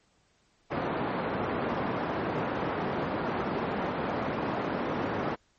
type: band-pass noise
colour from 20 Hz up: pink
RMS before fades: -31 dBFS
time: 0.7-5.36 s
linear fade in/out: 20 ms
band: 180 to 1300 Hz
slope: 12 dB/octave
effects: pink hiss -68 dBFS RMS until 5.58 s + MP3 32 kbps